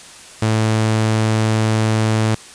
sawtooth tone, 110 Hz, A2, in tune, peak -10 dBFS, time 0.42-2.35 s, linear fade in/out 5 ms, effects white hiss -39 dBFS RMS until 2.54 s + resampled to 22050 Hz

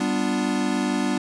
square chord, G dominant seventh, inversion none, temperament equal, 196 / 246.9 / 293.7 / 349.2 Hz, G3 / B3 / D4 / F4, 0 / 0 / 0 / 0 cents, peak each -28 / -26 / -27 / -32 dBFS, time 0-1.18 s, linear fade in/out 5 ms, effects resampled to 22050 Hz

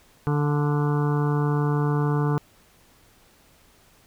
harmonic tone with a mistuned harmonic, 146.83 Hz, D3, in tune, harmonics 1 / 2 / 3 / 5 / 6 / 7 / 8 / 9 / 10, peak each -21 / -29 / -29 / -38 / -35 / -36 / -36 / -42 / -40 dBFS, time 0.27-2.38 s, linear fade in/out 0 ms, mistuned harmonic 5, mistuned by -18 cents, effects pink hiss -57 dBFS RMS until 4.06 s

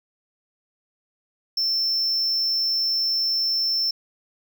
triangle tone, 5350 Hz, E8, 25 cents sharp, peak -19 dBFS, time 1.57-3.91 s, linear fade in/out 5 ms, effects none

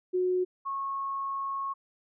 sine tone pair in turn, 365.4 / 1095 Hz, F#4 / C#6, -22 / -22 cents, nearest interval octave + perfect fifth, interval 1900 cents, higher second, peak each -24 / -30 dBFS, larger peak first, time 0.13-0.45 / 0.65-1.74 s, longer second, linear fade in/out 20 ms, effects none

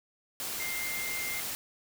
sine tone in noise, 2100 Hz, C7, 6 cents sharp, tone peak -35 dBFS, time 0.6-1.4 s, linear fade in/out 0 ms, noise white, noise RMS -36 dBFS, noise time 0.4-1.55 s, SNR -2 dB, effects none

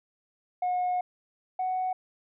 sine tone pair in turn, 724 / 742.6 Hz, F#5 / F#5, -38 / +6 cents, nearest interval unison, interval 44 cents, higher second, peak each -23 / -25 dBFS, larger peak first, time 0.62-1.01 / 1.59-1.93 s, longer first, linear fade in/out 5 ms, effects tanh soft clip ceiling -23 dBFS

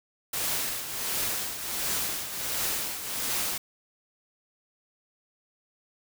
white noise with tremolo, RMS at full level -28 dBFS, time 0.33-3.58 s, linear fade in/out 5 ms, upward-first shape triangle, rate 1.4 Hz, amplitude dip 65%, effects none

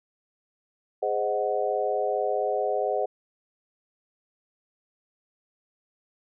sine chord, Ab dominant seventh, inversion none, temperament equal with one note detuned, 415.3 / 519.6 / 622.3 / 740 Hz, Ab4 / C5 / Eb5 / Gb5, 0 / -12 / 0 / 0 cents, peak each -29 dBFS, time 1.02-3.06 s, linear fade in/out 10 ms, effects none

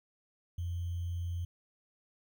sine tone with sample-and-hold, 86.7 Hz, F2, 12 cents flat, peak -33 dBFS, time 0.58-1.45 s, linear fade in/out 5 ms, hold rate 3150 Hz, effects none

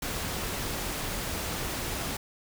pink noise, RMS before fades -33 dBFS, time 0.02-2.17 s, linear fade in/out 5 ms, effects none

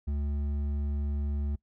triangle tone with hard clipping, 72 Hz, D2, 34 cents flat, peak -30 dBFS, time 0.07-1.56 s, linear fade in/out 10 ms, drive 11 dB, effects noise-tail reverb RT60 0.1 s tail -22 dB re dry

